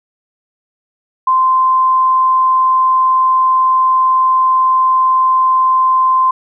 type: tone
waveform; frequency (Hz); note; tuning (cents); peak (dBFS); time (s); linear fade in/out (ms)
sine; 1039; C6; -12; -8; 1.27-6.31; 5
effects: none